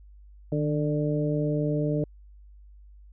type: harmonic tone with a mistuned harmonic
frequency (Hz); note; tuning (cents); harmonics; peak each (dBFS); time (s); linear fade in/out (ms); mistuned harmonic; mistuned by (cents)
148.4; D3; +18; 1 / 2 / 3 / 4; -26 / -29 / -31 / -32; 0.52-2.04; 2; 1; +42
effects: added 50 Hz sine -47 dBFS peak until 3.12 s